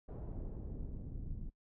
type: noise with low-pass filter sweep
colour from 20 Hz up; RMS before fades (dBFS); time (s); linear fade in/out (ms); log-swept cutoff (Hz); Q
brown; -43; 0.08-1.5; 10; 690 to 210; 1.1
effects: noise-tail reverb RT60 0.1 s tail -22 dB re dry

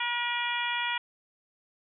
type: harmonic tone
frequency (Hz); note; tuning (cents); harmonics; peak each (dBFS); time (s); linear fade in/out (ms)
479.2; A#4; +48; 2 / 3 / 4 / 5 / 6 / 7; -33 / -36 / -34 / -34 / -37 / -36; 0-0.98; 5
effects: none

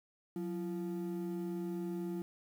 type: ring-modulated tone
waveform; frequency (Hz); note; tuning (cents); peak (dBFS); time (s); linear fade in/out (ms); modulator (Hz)
triangle; 261.6; C4; 0; -31; 0.36-2.22; 0; 79.1
effects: 10-bit

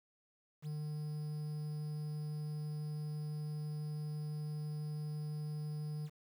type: tone with quantisation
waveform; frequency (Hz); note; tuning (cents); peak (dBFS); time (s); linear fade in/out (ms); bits
triangle; 151; D3; +48; -36; 0.62-6.1; 50; 10
effects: none

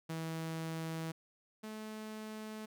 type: tone pair in turn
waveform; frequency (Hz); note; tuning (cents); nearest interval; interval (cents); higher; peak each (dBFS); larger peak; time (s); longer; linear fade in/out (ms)
sawtooth; 162.1 / 216.4; E3 / A3; -29 / -29; perfect fourth; 500; second; -34 / -39; first; 0.09-1.12 / 1.63-2.66; neither; 10
effects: none

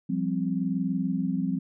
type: chord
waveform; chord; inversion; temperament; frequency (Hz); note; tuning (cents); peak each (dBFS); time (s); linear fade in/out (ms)
sine; F suspended second; none; equal with one note detuned; 174.61 / 195.32 / 261.6; F3 / G3 / C4; 0 / -6 / 0; -29; 0.09-1.59; 10
effects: none

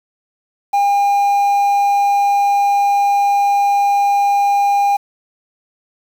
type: tone with quantisation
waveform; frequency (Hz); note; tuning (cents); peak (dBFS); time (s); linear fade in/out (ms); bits
triangle; 806; G5; +48; -9; 0.73-4.97; 10; 6
effects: none

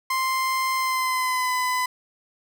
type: tone with pitch glide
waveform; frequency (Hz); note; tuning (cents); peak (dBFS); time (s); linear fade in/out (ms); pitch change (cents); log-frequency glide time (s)
30% pulse; 1046.5 to 1006.2; C6 to B5; 0 to +32; -19; 0.1-1.86; 5; -68; 0.76-1.53
effects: none

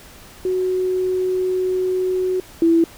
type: tone pair in turn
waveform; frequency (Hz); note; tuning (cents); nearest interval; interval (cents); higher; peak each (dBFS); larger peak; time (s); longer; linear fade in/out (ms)
sine; 370 / 332.1; F#4 / E4; 0 / +13; major second; 187; first; -17 / -11; second; 0.45-2.4 / 2.62-2.84; first; 2
effects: pink hiss -43 dBFS RMS until 2.97 s

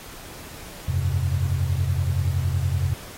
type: chord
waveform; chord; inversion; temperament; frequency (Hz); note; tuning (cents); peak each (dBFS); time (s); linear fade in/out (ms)
sine; F suspended second; none; equal with one note detuned; 87.31 / 98 / 132.26; F2 / G2 / C3; 0 / 0 / +19; -23 / -26 / -25; 0.88-2.94; 5
effects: pink hiss -41 dBFS RMS until 3.17 s + AAC 48 kbps

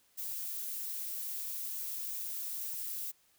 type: noise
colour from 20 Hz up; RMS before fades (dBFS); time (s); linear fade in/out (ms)
violet; -39; 0.17-3.12; 20
effects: white hiss -69 dBFS RMS until 3.38 s

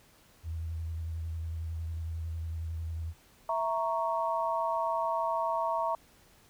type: tone with vibrato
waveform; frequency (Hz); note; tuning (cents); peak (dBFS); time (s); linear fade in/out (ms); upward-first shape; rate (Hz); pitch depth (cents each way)
sine; 81.6; E2; -17; -33; 0.43-3.14; 50; sine; 11; 28
type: chord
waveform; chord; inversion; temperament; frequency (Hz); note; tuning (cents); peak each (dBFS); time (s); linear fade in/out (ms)
sine; A# diminished; second; equal; 659.3 / 932.3 / 1108.7; E5 / A#5 / C#6; 0 / 0 / 0; -32 / -31 / -34; 3.49-5.95; 2
effects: pink hiss -61 dBFS RMS until 6.49 s

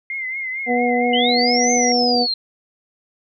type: tone with vibrato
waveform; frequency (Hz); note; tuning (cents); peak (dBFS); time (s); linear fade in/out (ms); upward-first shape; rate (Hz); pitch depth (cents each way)
sine; 2093; C7; 0; -23; 0.1-1.92; 2; triangle; 4.4; 70
type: harmonic tone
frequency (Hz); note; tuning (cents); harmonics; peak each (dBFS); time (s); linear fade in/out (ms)
243.9; B3; -21; 1 / 2 / 3; -20 / -20 / -20; 0.66-2.27; 50
type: linear two-way sweep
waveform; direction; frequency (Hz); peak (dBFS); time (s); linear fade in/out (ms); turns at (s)
sine; up then down; 2900 to 6272 to 4112; -18; 1.13-2.34; 5; 1.71
effects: none

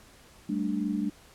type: chord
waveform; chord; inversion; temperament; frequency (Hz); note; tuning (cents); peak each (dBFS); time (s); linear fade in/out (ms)
sine; G suspended second; none; equal; 196 / 220 / 293.7; G3 / A3 / D4; 0 / 0 / 0; -31; 0.49-1.1; 5
effects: pink hiss -55 dBFS RMS until 1.34 s + low-pass 12000 Hz 12 dB/octave

